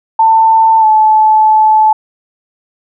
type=tone with pitch glide; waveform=sine; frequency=892 to 866.6 Hz; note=A5 to A5; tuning=+23 to -27 cents; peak=-4 dBFS; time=0.19-1.93 s; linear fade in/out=5 ms; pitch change=-50 cents; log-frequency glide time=0.8-0.85 s; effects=none